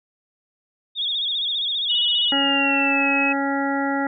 sine tone with vibrato, 3500 Hz, A7, 10 cents flat, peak -21 dBFS, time 0.95-2.33 s, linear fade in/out 50 ms, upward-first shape sine, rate 15 Hz, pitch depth 110 cents each way
sine tone with pitch glide, 2929 to 2565 Hz, F#7 to E7, -18 to -48 cents, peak -19 dBFS, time 1.89-3.33 s, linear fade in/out 10 ms, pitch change -230 cents, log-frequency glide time 2.26-3.08 s
harmonic tone, 277.2 Hz, C#4, in tune, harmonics 1 / 2 / 3 / 5 / 6 / 7, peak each -23 / -29 / -26 / -29 / -34 / -30 dBFS, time 2.32-4.07 s, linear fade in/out 2 ms
effects none

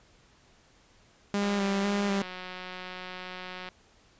sawtooth tone with vibrato, 200 Hz, G3, 35 cents sharp, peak -22 dBFS, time 1.34-2.22 s, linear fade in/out 0 ms, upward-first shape square, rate 2 Hz, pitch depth 19 cents each way
click train, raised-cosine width 0.3 ms, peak -24 dBFS, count 416, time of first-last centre 1.42-3.688 s, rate 183 Hz
effects pink hiss -61 dBFS RMS until 4.19 s + resampled to 16000 Hz

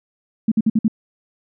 sine tone bursts, 220 Hz, A3, in tune, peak -12 dBFS, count 5, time 0.48-0.881 s, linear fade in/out 5 ms, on 37 ms, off 54 ms, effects none

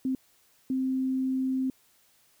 sine tone bursts at uneven times, 261.6 Hz, C4, in tune, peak -25 dBFS, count 2, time 0.05-0.15 / 0.7-1.7 s, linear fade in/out 2 ms, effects white hiss -64 dBFS RMS until 2.4 s

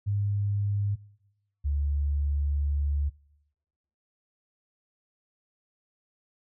sine tone pair in turn, 101.6 / 71.84 Hz, G#2 / D2, -38 / -38 cents, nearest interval tritone, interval 600 cents, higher first, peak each -24 dBFS, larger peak neither, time 0.06-0.96 / 1.64-3.1 s, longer second, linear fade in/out 20 ms, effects noise-tail reverb RT60 1.0 s tail -24 dB re dry

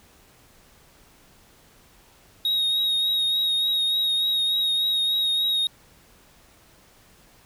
triangle tone with vibrato, 3765 Hz, A#7, 16 cents sharp, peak -19 dBFS, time 2.45-5.67 s, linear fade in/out 2 ms, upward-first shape triangle, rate 3.4 Hz, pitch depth 31 cents each way, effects pink hiss -55 dBFS RMS until 7.45 s

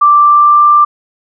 sine tone with pitch glide, 1174.7 to 1182.9 Hz, D6 to D6, 0 to +12 cents, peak -3 dBFS, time 0.01-0.85 s, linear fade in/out 10 ms, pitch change +12 cents, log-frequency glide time 0.18-0.64 s, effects none

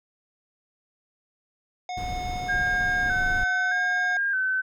harmonic tone, 727 Hz, F#5, 31 cents flat, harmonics 1 / 3 / 5 / 7 / 9, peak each -30 / -40 / -44 / -47 / -49 dBFS, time 1.89-4.17 s, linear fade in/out 2 ms
brown noise, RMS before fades -33 dBFS, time 1.97-3.44 s, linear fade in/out 5 ms
sine tone with vibrato, 1568 Hz, G6, in tune, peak -22 dBFS, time 2.48-4.62 s, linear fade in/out 20 ms, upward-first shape square, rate 0.81 Hz, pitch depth 48 cents each way
effects none

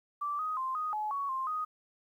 sine tone with pitch steps, 1167 / 1253 / 1046 / 1245 / 851 / 1118 / 1054 / 1247 Hz, D6 / D#6 / C6 / D#6 / G#5 / C#6 / C6 / D#6, -11 / +12 / -1 / +1 / +42 / +14 / +12 / +3 cents, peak -31 dBFS, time 0.21-1.65 s, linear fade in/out 10 ms, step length 180 ms, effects 11-bit

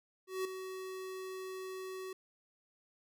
square tone with ADSR envelope, 376.1 Hz, F#4, 28 cents sharp, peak -33 dBFS, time 0.27-2.13 s, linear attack 180 ms, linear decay 4 ms, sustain -9 dB, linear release 4 ms, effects none

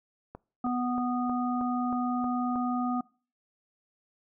click train, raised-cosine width 1 ms, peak -27 dBFS, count 8, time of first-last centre 0.35-2.558 s, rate 3.17 Hz
harmonic tone, 246.9 Hz, B3, in tune, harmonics 1 / 3 / 5, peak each -28 / -33 / -35 dBFS, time 0.64-3.01 s, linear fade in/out 5 ms
effects noise-tail reverb RT60 0.4 s tail -24 dB re dry

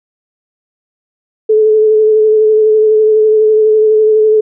sine tone with vibrato, 432.2 Hz, A4, 31 cents flat, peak -5 dBFS, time 1.49-4.41 s, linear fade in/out 10 ms, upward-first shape sine, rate 12 Hz, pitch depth 20 cents each way, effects none

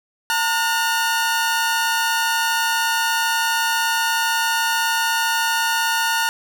sawtooth tone pair together, 908 / 1441.4 Hz, A#5 / F#6, -46 / -46 cents, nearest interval minor sixth, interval 800 cents, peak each -17 dBFS, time 0.3-6.29 s, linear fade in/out 0 ms, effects none

